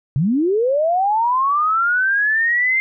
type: linear sweep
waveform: sine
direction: up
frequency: 123.47 to 2106 Hz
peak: -14 dBFS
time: 0.16-2.8 s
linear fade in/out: 0 ms
effects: none